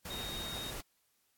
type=tone in noise; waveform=sine; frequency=3729 Hz; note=A#7; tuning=in tune; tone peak=-41 dBFS; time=0.1-0.71 s; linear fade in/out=5 ms; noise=pink; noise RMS=-43 dBFS; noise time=0.05-0.81 s; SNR=-1 dB; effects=white hiss -75 dBFS RMS until 1.37 s + AAC 64 kbps